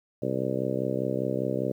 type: harmonic tone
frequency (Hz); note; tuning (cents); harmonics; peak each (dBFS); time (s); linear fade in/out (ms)
65; C2; -11; 2 / 3 / 4 / 5 / 6 / 7 / 8 / 9; -34 / -34 / -34 / -34 / -34 / -34 / -34 / -34; 0.22-1.72; 5
effects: 10-bit